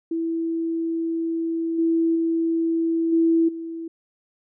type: tone with level steps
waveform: sine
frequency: 329.6 Hz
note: E4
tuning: in tune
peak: -22 / -17 / -19 / -15 / -29 dBFS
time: 0.11-3.88 s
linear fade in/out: 5 ms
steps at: 1.78 / 2.15 / 3.12 / 3.48 s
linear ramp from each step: 10 ms
effects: none